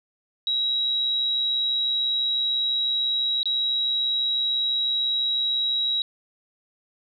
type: tone with dropouts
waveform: sine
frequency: 3858 Hz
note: B7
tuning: 41 cents flat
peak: -21 dBFS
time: 0.47-6.02 s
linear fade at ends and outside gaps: 1 ms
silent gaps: 3.431-3.456 s
effects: 10-bit